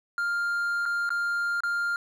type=tone with dropouts; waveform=triangle; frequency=1400 Hz; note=F6; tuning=4 cents sharp; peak=-23 dBFS; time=0.18-1.96 s; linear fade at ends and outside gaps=1 ms; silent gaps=0.855-0.86 / 1.092-1.104 / 1.605-1.635 s; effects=none